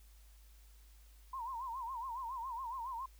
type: tone with vibrato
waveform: sine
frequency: 987.8 Hz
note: B5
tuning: in tune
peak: -39 dBFS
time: 1.33-3.06 s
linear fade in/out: 5 ms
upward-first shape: sine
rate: 7.2 Hz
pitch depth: 150 cents each way
effects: added 52 Hz sine -57 dBFS peak until 3.19 s + white hiss -68 dBFS RMS until 3.19 s